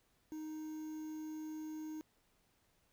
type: tone with quantisation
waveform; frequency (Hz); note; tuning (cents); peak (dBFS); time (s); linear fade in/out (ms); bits
triangle; 311.1; D#4; 0; -40; 0.32-2.01; 0; 10
effects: pink hiss -75 dBFS RMS until 2.92 s